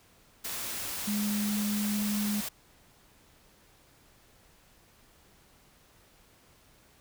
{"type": "tone in noise", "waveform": "sine", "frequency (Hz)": 207.7, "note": "G#3", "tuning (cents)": 0, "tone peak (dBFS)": -28, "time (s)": [1.07, 2.41], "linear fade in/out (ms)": 10, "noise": "white", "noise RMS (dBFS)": -36, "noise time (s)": [0.44, 2.49], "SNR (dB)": 5, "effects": ["pink hiss -61 dBFS RMS until 7 s"]}